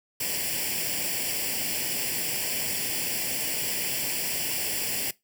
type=noise with comb filter; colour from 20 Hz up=white; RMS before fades=-29 dBFS; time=0.2-5.11 s; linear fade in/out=5 ms; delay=0.39 ms; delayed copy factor=+0.8; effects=noise-tail reverb RT60 0.2 s tail -21 dB re dry + high-pass 100 Hz 12 dB/octave